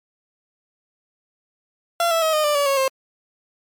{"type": "tone with pitch steps", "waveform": "30% pulse", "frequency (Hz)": [683, 659, 635.8, 613.4, 591.8, 571, 550.9, 531.6], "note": ["F5", "E5", "D#5", "D#5", "D5", "D5", "C#5", "C5"], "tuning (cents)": [-39, -1, 37, -25, 13, -49, -11, 27], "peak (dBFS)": -14, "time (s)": [2, 2.88], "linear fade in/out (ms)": 2, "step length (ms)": 110, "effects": ["MP3 96 kbps"]}